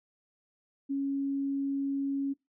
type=tone; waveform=sine; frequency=276.4 Hz; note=C#4; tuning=5 cents flat; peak=-28 dBFS; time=0.89-2.34 s; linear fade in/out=20 ms; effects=noise-tail reverb RT60 0.2 s tail -21 dB re dry